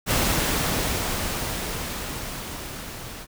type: noise with level ramp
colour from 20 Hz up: pink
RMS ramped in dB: -21 to -38 dBFS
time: 0.06-3.27 s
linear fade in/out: 50 ms
effects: none